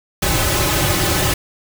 pink noise with comb filter, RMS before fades -17 dBFS, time 0.22-1.34 s, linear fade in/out 5 ms, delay 4.3 ms, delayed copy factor -0.85, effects none

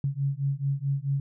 sine beating tone pair, 136.7 / 141.3 Hz, C#3 / C#3, -24 / +34 cents, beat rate 4.6 Hz, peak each -28 dBFS, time 0.04-1.2 s, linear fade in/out 2 ms, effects none

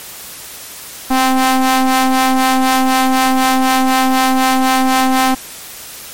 sawtooth ring-modulated tone, 260 Hz, C4, 11 cents flat, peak -3 dBFS, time 1.1-5.35 s, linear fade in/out 10 ms, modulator 522 Hz, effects white hiss -31 dBFS RMS until 6.13 s + MP3 64 kbps

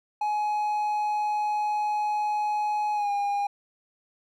triangle tone with pitch glide, 841 to 810.5 Hz, G#5 to G#5, +22 to -42 cents, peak -22 dBFS, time 0.21-3.47 s, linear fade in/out 5 ms, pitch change -64 cents, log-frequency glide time 2.94-3.11 s, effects none

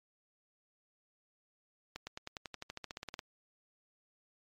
accelerating click train, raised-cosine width 0.2 ms, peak -24 dBFS, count 17, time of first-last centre 1.96-3.192 s, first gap 110 ms, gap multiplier 0.95, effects MP3 64 kbps

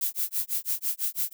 violet noise with tremolo, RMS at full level -26 dBFS, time 0.01-1.33 s, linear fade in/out 2 ms, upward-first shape sine, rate 6 Hz, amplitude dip 100%, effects none

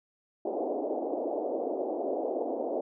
white band-pass noise, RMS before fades -32 dBFS, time 0.45-2.81 s, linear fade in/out 5 ms, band 270 to 710 Hz, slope 48 dB/octave, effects none

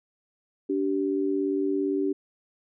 sine tone pair together, 289 / 386.5 Hz, D4 / G4, -28 / -24 cents, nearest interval perfect fourth, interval 504 cents, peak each -26 dBFS, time 0.69-2.13 s, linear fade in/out 10 ms, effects none

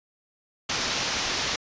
white low-pass noise, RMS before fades -28 dBFS, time 0.69-1.56 s, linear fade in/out 5 ms, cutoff 6300 Hz, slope 48 dB/octave, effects resampled to 16000 Hz

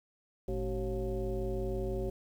sine tone with frequency modulation, 214.5 Hz, A3, 44 cents flat, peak -31 dBFS, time 0.48-2.1 s, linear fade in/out 5 ms, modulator 165 Hz, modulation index 1.9, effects 10-bit

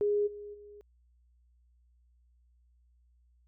sine tone with level steps, 412.8 Hz, G#4, 10 cents flat, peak -25 / -41 / -48 dBFS, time 0.01-0.81 s, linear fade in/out 0 ms, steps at 0.26 / 0.53 s, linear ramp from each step 20 ms, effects added 60 Hz sine -63 dBFS peak until 3.47 s

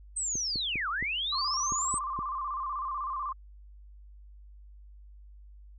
sine linear two-way sweep, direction down then up, 8370 to 1104 to 8340 Hz, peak -29 dBFS, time 0.16-1.99 s, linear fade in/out 10 ms, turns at 0.89 s
clicks, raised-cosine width 3 ms, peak -26 dBFS, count 7, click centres 0.355 / 0.558 / 0.757 / 1.026 / 1.722 / 1.941 / 2.19 s
sine tone with vibrato, 1112 Hz, C#6, 5 cents sharp, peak -31 dBFS, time 1.32-3.33 s, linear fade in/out 10 ms, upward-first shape square, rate 16 Hz, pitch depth 93 cents each way
effects added 50 Hz sine -48 dBFS peak until 5.78 s

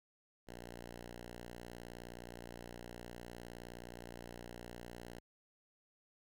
5% pulse tone, 59.4 Hz, A#1, 33 cents sharp, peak -37 dBFS, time 0.47-5.2 s, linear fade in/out 10 ms, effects none

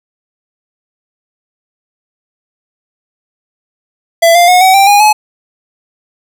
square tone with pitch steps, 670 / 697.2 / 725.6 / 755.1 / 785.8 / 817.8 / 851 Hz, E5 / F5 / F#5 / F#5 / G5 / G#5 / G#5, +28 / -3 / -34 / +35 / +4 / -27 / +42 cents, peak -4 dBFS, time 4.22-5.13 s, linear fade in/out 10 ms, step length 130 ms, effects none

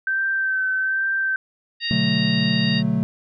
sine tone with vibrato, 1549 Hz, G6, 21 cents flat, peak -19 dBFS, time 0.07-1.36 s, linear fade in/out 2 ms, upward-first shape sine, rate 1.2 Hz, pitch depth 24 cents each way
harmonic tone, 932.3 Hz, A#5, in tune, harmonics 2 / 3 / 4 / 5, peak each -28 / -28 / -28 / -28 dBFS, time 1.8-2.83 s, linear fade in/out 50 ms
triangle chord, B minor seventh, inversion none, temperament equal, 123.47 / 146.83 / 185 / 220 Hz, B2 / D3 / F#3 / A3, 0 / 0 / 0 / 0 cents, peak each -25 / -23 / -21 / -20 dBFS, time 1.91-3.03 s, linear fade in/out 0 ms
effects none

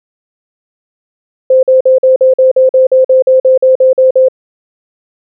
sine tone bursts, 520 Hz, C5, 11 cents flat, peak -3 dBFS, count 16, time 1.5-4.285 s, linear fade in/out 5 ms, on 130 ms, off 47 ms, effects none

